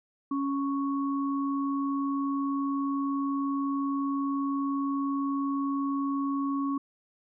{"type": "tone pair together", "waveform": "sine", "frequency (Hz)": [277.2, 1108.7], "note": ["C#4", "C#6"], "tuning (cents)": [0, 0], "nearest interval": "2 octaves", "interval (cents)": 2400, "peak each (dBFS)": [-27, -34], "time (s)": [0.31, 6.78], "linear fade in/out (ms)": 5, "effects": []}